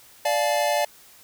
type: chord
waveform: square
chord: D minor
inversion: none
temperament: equal with one note detuned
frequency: 587.3 / 698.5 / 858.4 Hz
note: D5 / F5 / A5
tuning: 0 / 0 / -43 cents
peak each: -24 / -26 / -27 dBFS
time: 0.25-0.85 s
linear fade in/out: 5 ms
effects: white hiss -51 dBFS RMS until 1.23 s